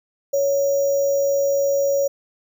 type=tone with sample-and-hold; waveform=sine; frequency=557 Hz; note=C#5; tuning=8 cents sharp; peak=-16 dBFS; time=0.33-2.08 s; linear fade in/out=10 ms; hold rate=6300 Hz; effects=none